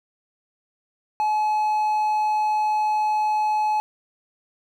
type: tone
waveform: triangle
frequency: 853 Hz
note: G#5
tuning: 46 cents sharp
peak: -17 dBFS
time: 1.2-3.8 s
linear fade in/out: 0 ms
effects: none